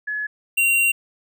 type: tone pair in turn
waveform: sine / square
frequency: 1700 / 2757 Hz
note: G#6 / F7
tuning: +40 / -23 cents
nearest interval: minor sixth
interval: 837 cents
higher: second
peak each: -23 / -16 dBFS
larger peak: second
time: 0.07-0.27 / 0.57-0.92 s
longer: second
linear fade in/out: 10 ms
effects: none